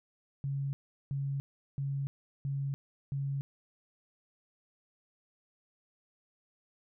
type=tone bursts; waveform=sine; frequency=138.59 Hz; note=C#3; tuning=in tune; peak=-31 dBFS; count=5; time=0.44-3.41 s; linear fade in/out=0 ms; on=290 ms; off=380 ms; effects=none